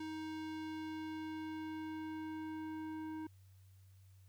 square tone with low-pass filter sweep, 314 Hz, D#4, 16 cents sharp, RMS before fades -44 dBFS, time 0-3.27 s, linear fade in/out 5 ms, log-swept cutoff 5500 to 1400 Hz, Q 0.72, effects added 95 Hz sine -59 dBFS peak until 4.28 s + white hiss -75 dBFS RMS until 4.28 s

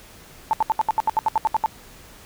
sine tone bursts, 880 Hz, A5, in tune, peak -15 dBFS, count 13, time 0.51-1.66 s, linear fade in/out 0 ms, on 22 ms, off 72 ms, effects pink hiss -46 dBFS RMS until 2.25 s

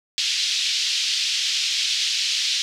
pink band-pass noise, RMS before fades -23 dBFS, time 0.18-2.62 s, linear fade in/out 0 ms, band 3000 to 5500 Hz, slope 24 dB/octave, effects none

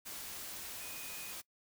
sine tone in noise, 2489 Hz, D#7, in tune, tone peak -51 dBFS, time 0.8-1.33 s, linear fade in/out 20 ms, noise white, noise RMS -45 dBFS, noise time 0.05-1.42 s, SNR -9 dB, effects noise-tail reverb RT60 0.1 s tail -22 dB re dry

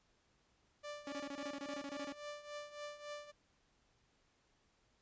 sawtooth tone with tremolo, 589 Hz, D5, 5 cents sharp, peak -39 dBFS, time 0.83-3.32 s, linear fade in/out 20 ms, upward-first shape triangle, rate 3.6 Hz, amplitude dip 80%
sawtooth tone bursts, 280 Hz, C#4, 18 cents sharp, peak -39 dBFS, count 14, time 1.07-2.124 s, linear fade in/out 2 ms, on 53 ms, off 24 ms
effects pink hiss -75 dBFS RMS until 5.01 s + resampled to 16000 Hz

